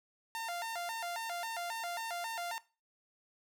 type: tone with vibrato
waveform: sawtooth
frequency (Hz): 795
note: G5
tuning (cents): +24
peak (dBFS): -33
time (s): 0.35-2.58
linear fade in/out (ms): 0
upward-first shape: square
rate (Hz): 3.7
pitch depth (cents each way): 230
effects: noise-tail reverb RT60 0.3 s tail -18 dB re dry